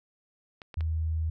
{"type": "clicks", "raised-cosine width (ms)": 0.3, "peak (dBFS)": -27, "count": 3, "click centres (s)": [0.618, 0.742, 0.808]}
{"type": "tone", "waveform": "sine", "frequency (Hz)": 80, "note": "D#2", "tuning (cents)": 49, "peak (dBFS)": -26, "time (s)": [0.77, 1.3], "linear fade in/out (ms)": 5}
{"effects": []}